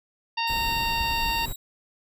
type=harmonic tone; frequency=922 Hz; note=A#5; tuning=19 cents flat; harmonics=1 / 2 / 3 / 4 / 5 / 6; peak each=-27 / -35 / -29 / -34 / -33 / -45 dBFS; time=0.37-1.46 s; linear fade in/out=10 ms
type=tone with tremolo; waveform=5% pulse; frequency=3838 Hz; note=A#7; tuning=50 cents sharp; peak=-28 dBFS; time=0.47-1.56 s; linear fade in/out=5 ms; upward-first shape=triangle; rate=1.4 Hz; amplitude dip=30%
type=noise; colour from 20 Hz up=brown; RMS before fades=-33 dBFS; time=0.49-1.53 s; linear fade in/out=10 ms
effects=none